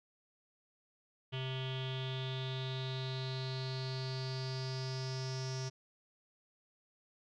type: tone with low-pass filter sweep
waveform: square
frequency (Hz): 130.81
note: C3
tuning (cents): 0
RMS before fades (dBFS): -39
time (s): 1.32-5.7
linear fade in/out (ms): 20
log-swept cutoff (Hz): 3100 to 5600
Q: 7.7
effects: none